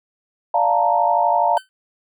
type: chord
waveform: sine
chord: Bb major seventh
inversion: first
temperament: equal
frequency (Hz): 587.3 / 698.5 / 880 / 932.3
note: D5 / F5 / A5 / Bb5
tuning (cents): 0 / 0 / 0 / 0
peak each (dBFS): -23 / -18 / -20 / -19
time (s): 0.54-1.58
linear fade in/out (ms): 5
type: tone with exponential decay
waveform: 25% pulse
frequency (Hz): 1530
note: G6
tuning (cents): -42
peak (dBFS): -24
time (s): 1.57-1.69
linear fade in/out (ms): 0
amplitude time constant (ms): 25
effects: none